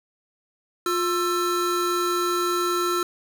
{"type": "tone pair together", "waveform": "square", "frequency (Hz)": [353.6, 1335], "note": ["F4", "E6"], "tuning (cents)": [22, 22], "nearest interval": "octave + major seventh", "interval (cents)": 2300, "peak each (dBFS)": -25, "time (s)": [0.86, 3.03], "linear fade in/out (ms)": 2, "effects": []}